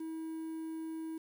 triangle tone with quantisation, 321.6 Hz, E4, 43 cents flat, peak -36 dBFS, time 0-1.18 s, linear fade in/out 5 ms, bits 10, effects none

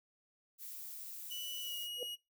violet noise, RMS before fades -47 dBFS, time 0.58-1.89 s, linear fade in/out 50 ms
40% pulse tone with pitch glide, 2960 to 2894 Hz, F#7 to F#7, 0 to -39 cents, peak -40 dBFS, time 1.3-2.16 s, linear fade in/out 20 ms, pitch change -39 cents, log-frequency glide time 1.61-1.75 s
sine tone with exponential growth, 493.9 Hz, B4, in tune, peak -34 dBFS, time 1.96-2.03 s, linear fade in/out 2 ms, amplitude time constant 15 ms
effects noise-tail reverb RT60 0.2 s tail -17 dB re dry

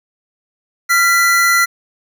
square tone pair together, 1379.6 / 1980 Hz, F6 / B6, -22 / +4 cents, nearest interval tritone, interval 626 cents, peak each -14 / -13 dBFS, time 0.89-1.66 s, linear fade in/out 20 ms, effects none

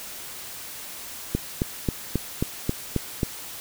click train, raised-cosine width 3 ms, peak -9 dBFS, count 8, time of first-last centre 1.35-3.232 s, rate 3.72 Hz, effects white hiss -38 dBFS RMS until 3.6 s

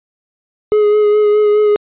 triangle tone with vibrato, 420 Hz, G#4, 19 cents sharp, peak -6 dBFS, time 0.72-1.76 s, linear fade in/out 0 ms, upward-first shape sine, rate 4.8 Hz, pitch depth 19 cents each way, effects resampled to 8000 Hz

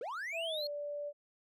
triangle linear sweep, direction up, 417.6 to 4355 Hz, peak -36 dBFS, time 0.01-0.67 s, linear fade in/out 2 ms
sine tone with pitch glide, 662 to 583 Hz, E5 to D5, +7 to -13 cents, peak -37 dBFS, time 0.32-1.13 s, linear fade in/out 50 ms, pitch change -220 cents, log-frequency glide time 0.46-0.65 s
effects none

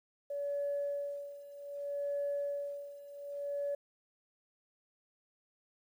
sine tone with tremolo, 570 Hz, C#5, 48 cents sharp, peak -31 dBFS, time 0.3-3.75 s, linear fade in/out 5 ms, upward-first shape sine, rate 0.64 Hz, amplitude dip 85%, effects tanh soft clip ceiling -28 dBFS + 11-bit

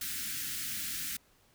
white band-stop noise, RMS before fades -37 dBFS, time 0.01-1.17 s, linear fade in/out 5 ms, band 310 to 1400 Hz, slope 48 dB/octave, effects pink hiss -66 dBFS RMS until 1.54 s

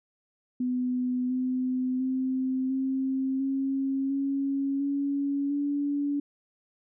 sine tone with pitch steps, 250.5 / 255.3 / 260.2 / 265.2 / 270.3 / 275.5 / 280.9 / 286.3 Hz, B3 / C4 / C4 / C4 / C#4 / C#4 / C#4 / D4, +25 / -42 / -9 / +23 / -44 / -11 / +23 / -44 cents, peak -25 dBFS, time 0.6-6.2 s, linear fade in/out 5 ms, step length 700 ms, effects none

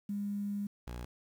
sine / sawtooth tone pair in turn, 203.1 / 60.24 Hz, G#3 / B1, -38 / -42 cents, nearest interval octave + major sixth, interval 2104 cents, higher first, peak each -33 / -36 dBFS, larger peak first, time 0.09-0.67 / 0.87-1.05 s, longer first, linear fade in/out 5 ms, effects 10-bit

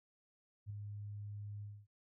sine tone with ADSR envelope, 103.1 Hz, G#2, 12 cents flat, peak -39 dBFS, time 0.66-1.87 s, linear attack 41 ms, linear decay 5 ms, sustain -4 dB, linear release 250 ms, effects none

